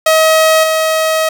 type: tone with level steps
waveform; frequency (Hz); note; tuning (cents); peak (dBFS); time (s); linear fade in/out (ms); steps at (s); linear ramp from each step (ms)
sawtooth; 636; D#5; +38; -3 / -7; 0.06-1.29; 5; 0.63; 10
effects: none